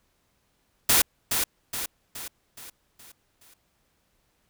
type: noise with echo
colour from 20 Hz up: white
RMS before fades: -19 dBFS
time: 0.89-1.02 s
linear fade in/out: 5 ms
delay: 420 ms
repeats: 6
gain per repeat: -6 dB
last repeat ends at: 3.54 s
effects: pink hiss -70 dBFS RMS until 4.49 s